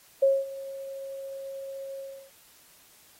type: tone with ADSR envelope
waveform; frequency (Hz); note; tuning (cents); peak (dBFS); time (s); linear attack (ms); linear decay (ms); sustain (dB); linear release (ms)
sine; 544; C#5; -33; -16; 0.22-2.31; 10; 220; -19; 310
effects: white hiss -57 dBFS RMS until 3.19 s + AAC 48 kbps